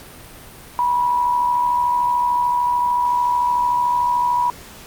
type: tone with amplitude modulation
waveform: sine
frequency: 974 Hz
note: B5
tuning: 24 cents flat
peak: -13 dBFS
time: 0.79-4.5 s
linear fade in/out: 0 ms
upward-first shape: sine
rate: 73.5 Hz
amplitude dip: 45%
effects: pink hiss -40 dBFS RMS until 4.86 s + Opus 48 kbps